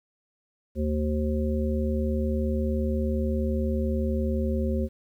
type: harmonic tone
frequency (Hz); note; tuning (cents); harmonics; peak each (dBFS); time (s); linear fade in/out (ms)
75.7; D#2; -47; 1 / 3 / 5 / 7; -26 / -28 / -33 / -33; 0.75-4.89; 50
effects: 10-bit